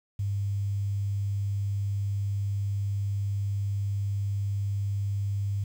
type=tone with quantisation; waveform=sine; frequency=100 Hz; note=G2; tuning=35 cents sharp; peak=-26 dBFS; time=0.19-5.64 s; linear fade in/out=5 ms; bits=9; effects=none